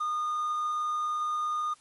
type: tone with hard clipping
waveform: triangle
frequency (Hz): 1223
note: D#6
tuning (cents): -30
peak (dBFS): -28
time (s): 0-1.74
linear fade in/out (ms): 10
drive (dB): 5
effects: white hiss -60 dBFS RMS until 1.8 s + MP3 48 kbps